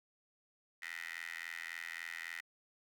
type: tone with high-pass filter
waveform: 15% pulse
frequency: 83.6 Hz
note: E2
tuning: 25 cents sharp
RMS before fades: -45 dBFS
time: 0.82-2.41 s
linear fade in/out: 5 ms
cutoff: 1900 Hz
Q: 6.4
effects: none